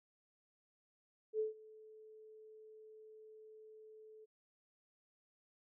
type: tone with ADSR envelope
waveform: sine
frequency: 434.5 Hz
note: A4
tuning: 22 cents flat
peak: -32 dBFS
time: 1.33-4.26 s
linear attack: 64 ms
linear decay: 140 ms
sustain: -23 dB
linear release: 23 ms
effects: none